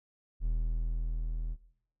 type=tone with level ramp; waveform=triangle; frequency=40.35 Hz; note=E1; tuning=36 cents flat; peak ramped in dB=-25 to -30 dBFS; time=0.4-1.57 s; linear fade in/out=50 ms; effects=noise-tail reverb RT60 0.7 s tail -17 dB re dry